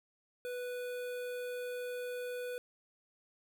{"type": "tone with notch filter", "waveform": "square", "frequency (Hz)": 493.9, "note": "B4", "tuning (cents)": 0, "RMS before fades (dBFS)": -40, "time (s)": [0.45, 2.58], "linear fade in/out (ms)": 0, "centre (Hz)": 5600, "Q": 1.2, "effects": []}